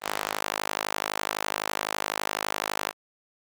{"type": "tone with high-pass filter", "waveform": "sawtooth", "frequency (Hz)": 51.91, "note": "G#1", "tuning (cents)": 0, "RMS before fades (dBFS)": -31, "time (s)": [0.01, 2.93], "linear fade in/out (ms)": 50, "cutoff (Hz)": 800, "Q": 0.93, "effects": ["Opus 32 kbps"]}